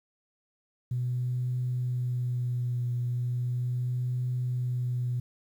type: tone with vibrato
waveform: sine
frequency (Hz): 123.47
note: B2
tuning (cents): 0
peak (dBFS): -26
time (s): 0.91-5.2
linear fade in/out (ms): 5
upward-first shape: triangle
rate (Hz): 0.37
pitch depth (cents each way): 25
effects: tanh soft clip ceiling -22 dBFS + 10-bit